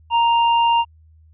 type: tone with hard clipping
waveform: sine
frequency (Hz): 932.3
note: A#5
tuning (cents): 0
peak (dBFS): -15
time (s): 0.1-0.85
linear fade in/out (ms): 50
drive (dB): 11
effects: added 79 Hz sine -47 dBFS peak until 1.33 s + resampled to 8000 Hz